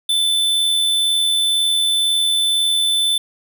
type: tone with amplitude modulation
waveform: square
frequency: 3520 Hz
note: A7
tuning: in tune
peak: -14 dBFS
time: 0.09-3.18 s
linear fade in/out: 5 ms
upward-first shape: sine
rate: 82 Hz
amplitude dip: 25%
effects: none